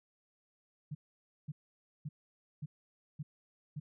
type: tone bursts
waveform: sine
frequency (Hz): 149.2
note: D3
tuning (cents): +28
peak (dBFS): -37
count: 6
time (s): 0.91-3.8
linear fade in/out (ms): 10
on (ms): 40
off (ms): 530
effects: none